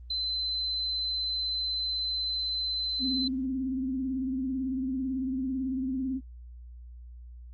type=tone; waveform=sine; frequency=4058 Hz; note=B7; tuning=46 cents sharp; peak=-28 dBFS; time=0.1-3.28 s; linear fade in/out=5 ms
type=tone with vibrato; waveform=sine; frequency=261.6 Hz; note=C4; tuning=in tune; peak=-28 dBFS; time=2.99-6.21 s; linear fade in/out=50 ms; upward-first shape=triangle; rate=18 Hz; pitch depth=75 cents each way
effects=added 60 Hz sine -43 dBFS peak until 7.53 s + Opus 24 kbps